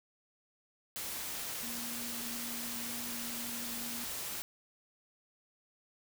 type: tone in noise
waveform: sine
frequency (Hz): 236.9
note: A#3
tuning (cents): +28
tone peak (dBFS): -45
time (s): 1.63-4.04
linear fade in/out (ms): 0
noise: white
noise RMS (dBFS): -40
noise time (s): 0.96-4.42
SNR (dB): -8
effects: none